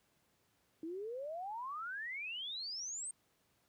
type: exponential sweep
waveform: sine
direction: up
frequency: 312.3 to 8700 Hz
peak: -40 dBFS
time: 0.83-3.11 s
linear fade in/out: 2 ms
effects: pink hiss -75 dBFS RMS until 3.68 s + high-pass 80 Hz 12 dB/octave